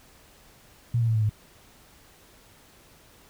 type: tone with pitch steps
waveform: sine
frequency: 118.5 / 115.26 / 112.11 / 109.04 / 106.06 Hz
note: A#2 / A#2 / A2 / A2 / G#2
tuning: +29 / -19 / +33 / -15 / +37 cents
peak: -20 dBFS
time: 0.94-1.295 s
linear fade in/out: 5 ms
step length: 71 ms
effects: pink hiss -55 dBFS RMS until 3.29 s